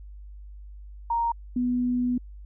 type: tone pair in turn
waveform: sine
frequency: 932.3 / 246.9 Hz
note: A#5 / B3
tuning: 0 / 0 cents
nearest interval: octave + major seventh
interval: 2300 cents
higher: first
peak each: -22 dBFS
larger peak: neither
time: 1.1-1.32 / 1.56-2.18 s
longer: second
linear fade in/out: 5 ms
effects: added 50 Hz sine -40 dBFS peak until 2.45 s